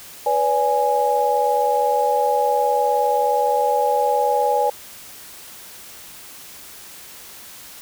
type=chord; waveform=sine; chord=G# diminished; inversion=first; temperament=equal with one note detuned; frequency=493.9 / 573.3 / 830.6 Hz; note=B4 / D5 / G#5; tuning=0 / -42 / 0 cents; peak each=-21 / -22 / -18 dBFS; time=0.26-4.7 s; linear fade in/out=5 ms; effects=white hiss -40 dBFS RMS until 7.81 s